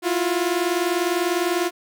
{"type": "tone pair together", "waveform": "sawtooth", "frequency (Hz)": [336.6, 356.6], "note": ["E4", "F4"], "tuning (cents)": [36, 36], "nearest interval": "minor second", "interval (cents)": 100, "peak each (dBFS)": [-20, -18], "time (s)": [0.02, 1.71], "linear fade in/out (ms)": 50, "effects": []}